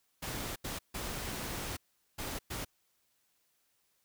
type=noise bursts at uneven times; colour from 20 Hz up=pink; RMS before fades=-39 dBFS; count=5; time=0.22-0.56 / 0.64-0.79 / 0.94-1.77 / 2.18-2.39 / 2.5-2.65 s; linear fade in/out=10 ms; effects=white hiss -75 dBFS RMS until 4.04 s